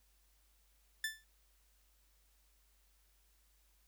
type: tone with exponential decay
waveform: sawtooth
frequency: 1760 Hz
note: A6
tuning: in tune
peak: -29 dBFS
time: 1.04-1.24 s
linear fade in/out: 2 ms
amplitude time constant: 43 ms
effects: added 50 Hz sine -70 dBFS peak until 3.87 s + white hiss -74 dBFS RMS until 3.87 s